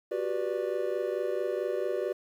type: chord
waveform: triangle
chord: G major seventh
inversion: third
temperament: just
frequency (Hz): 367.5 / 392 / 490 / 588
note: F#4 / G4 / B4 / D5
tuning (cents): -12 / 0 / -14 / +2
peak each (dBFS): -32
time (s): 0.11-2.13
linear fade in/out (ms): 10
effects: 10-bit